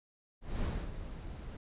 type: noise with ADSR envelope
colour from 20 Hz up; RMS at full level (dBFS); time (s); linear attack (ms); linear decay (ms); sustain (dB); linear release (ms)
brown; -32; 0.41-1.57; 220; 280; -11; 6
effects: resampled to 8000 Hz